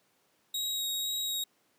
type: tone with vibrato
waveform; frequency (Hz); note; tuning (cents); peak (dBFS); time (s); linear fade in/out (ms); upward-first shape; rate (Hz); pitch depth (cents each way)
sawtooth; 3797; A#7; +31; -28; 0.54-1.44; 5; sine; 2; 10
effects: pink hiss -70 dBFS RMS until 1.78 s + high-pass 200 Hz 12 dB/octave